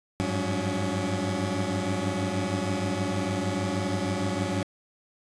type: tone cluster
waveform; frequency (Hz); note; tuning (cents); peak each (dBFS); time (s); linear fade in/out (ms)
20% pulse; 96.2 / 102.6 / 181.7 / 282.6; G2 / G#2 / F#3 / C#4; -32 / -21 / -31 / +34; -27; 0.2-4.63; 0
effects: resampled to 22050 Hz